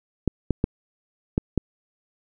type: clicks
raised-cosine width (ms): 3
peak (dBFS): -7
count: 5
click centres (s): 0.277 / 0.507 / 0.641 / 1.379 / 1.577
effects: none